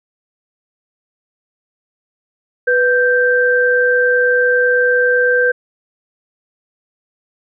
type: tone pair together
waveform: sine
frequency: 493.9 / 1568 Hz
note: B4 / G6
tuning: 0 / 0 cents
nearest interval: octave + minor sixth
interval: 2000 cents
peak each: -13 dBFS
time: 2.67-5.52 s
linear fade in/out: 10 ms
effects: none